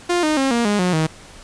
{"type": "tone with pitch steps", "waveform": "sawtooth", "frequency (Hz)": [351.1, 307.4, 269.2, 235.7, 206.4, 180.69, 158.21], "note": ["F4", "D#4", "C4", "A#3", "G#3", "F#3", "D#3"], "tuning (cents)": [9, -21, 49, 19, -10, -41, 29], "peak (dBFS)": -12, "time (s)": [0.09, 1.07], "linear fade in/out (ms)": 10, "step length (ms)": 140, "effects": ["pink hiss -42 dBFS RMS until 1.43 s", "resampled to 22050 Hz"]}